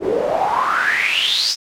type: noise with band-pass filter sweep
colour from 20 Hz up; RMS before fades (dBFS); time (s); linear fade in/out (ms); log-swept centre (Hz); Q
pink; -18; 0-1.56; 50; 370 to 5400; 8.7
effects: none